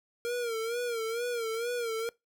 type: tone with vibrato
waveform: square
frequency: 466.2 Hz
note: A#4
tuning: in tune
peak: -31 dBFS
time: 0.25-2.09 s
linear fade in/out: 0 ms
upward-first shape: sine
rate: 2.2 Hz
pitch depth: 83 cents each way
effects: noise-tail reverb RT60 0.2 s tail -23 dB re dry